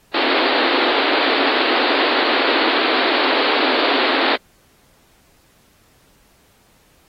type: band-pass noise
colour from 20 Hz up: pink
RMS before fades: -18 dBFS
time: 0.14-4.36 s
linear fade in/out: 5 ms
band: 260 to 4500 Hz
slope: 96 dB/octave
effects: pink hiss -56 dBFS RMS until 7.08 s + AAC 48 kbps